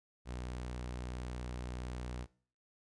sawtooth tone, 61.5 Hz, B1, 7 cents flat, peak -36 dBFS, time 0.25-2.27 s, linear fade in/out 50 ms, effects noise-tail reverb RT60 0.5 s tail -21 dB re dry + resampled to 22050 Hz

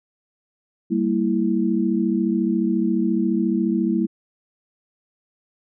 sine chord, E diminished, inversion first, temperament equal with one note detuned, 196 / 230.3 / 329.6 Hz, G3 / Bb3 / E4, 0 / -21 / 0 cents, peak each -22 dBFS, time 0.9-4.07 s, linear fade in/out 20 ms, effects none

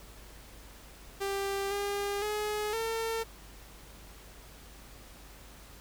sawtooth tone with pitch steps, 394.6 / 403.7 / 421.5 / 451.9 Hz, G4 / G#4 / G#4 / A4, +11 / -49 / +26 / +46 cents, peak -27 dBFS, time 1.2-3.24 s, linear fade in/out 20 ms, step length 510 ms, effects added 50 Hz sine -52 dBFS peak until 5.8 s + pink hiss -53 dBFS RMS until 5.8 s

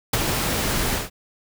pink noise with ADSR envelope, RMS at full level -17 dBFS, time 0.13-1.1 s, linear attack 6 ms, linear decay 26 ms, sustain -6 dB, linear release 160 ms, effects none

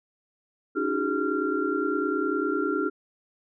sine tone cluster, 285.7 / 315.5 / 373.7 / 412.5 / 1380 Hz, D4 / D#4 / F#4 / G#4 / F6, -48 / +24 / +17 / -12 / -21 cents, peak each -30 dBFS, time 0.75-2.9 s, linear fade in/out 20 ms, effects none

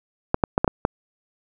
clicks, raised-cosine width 1 ms, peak -3 dBFS, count 6, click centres 0.344 / 0.438 / 0.579 / 0.645 / 0.678 / 0.851 s, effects none

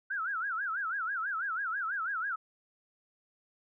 sine tone with vibrato, 1461 Hz, F#6, 22 cents flat, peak -31 dBFS, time 0.1-2.36 s, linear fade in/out 10 ms, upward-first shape sine, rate 6.1 Hz, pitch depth 220 cents each way, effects none

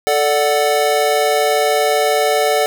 square chord, D major, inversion second, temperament equal, 440 / 587.3 / 740 Hz, A4 / D5 / F#5, 0 / 0 / 0 cents, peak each -18 dBFS, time 0.07-2.66 s, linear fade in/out 0 ms, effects none

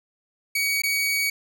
sawtooth tone with dropouts, 2255 Hz, C#7, 29 cents sharp, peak -18 dBFS, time 0.55-1.3 s, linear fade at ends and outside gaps 5 ms, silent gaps 0.82-0.835 s, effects none

